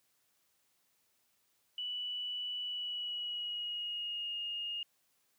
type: tone with pitch glide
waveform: sine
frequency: 2960 to 2846 Hz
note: F#7 to F7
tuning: 0 to +32 cents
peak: -36 dBFS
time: 1.78-4.83 s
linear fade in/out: 2 ms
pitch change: -68 cents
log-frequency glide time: 2.61-4.35 s
effects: white hiss -75 dBFS RMS until 5.38 s + high-pass 60 Hz 12 dB/octave